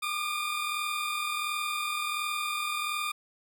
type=tone pair together; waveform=20% pulse; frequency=1174.7 / 1216.1 Hz; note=D6 / D#6; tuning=0 / -40 cents; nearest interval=minor second; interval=60 cents; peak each=-31 / -26 dBFS; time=0.02-3.12 s; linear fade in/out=10 ms; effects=none